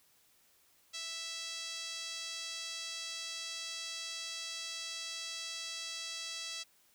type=tone with band-pass filter; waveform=5% pulse; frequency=659.3 Hz; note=E5; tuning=in tune; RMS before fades=-42 dBFS; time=0.93-6.64 s; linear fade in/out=20 ms; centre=4300 Hz; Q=1; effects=white hiss -68 dBFS RMS until 6.94 s